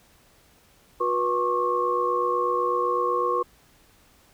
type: tone cluster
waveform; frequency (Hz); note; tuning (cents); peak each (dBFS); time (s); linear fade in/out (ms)
sine; 362.4 / 486.3 / 1085 / 1153; F#4 / B4 / C#6 / D6; -36 / -27 / -37 / -32; -29 / -26 / -24 / -32; 1-3.43; 10
effects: pink hiss -58 dBFS RMS until 4.33 s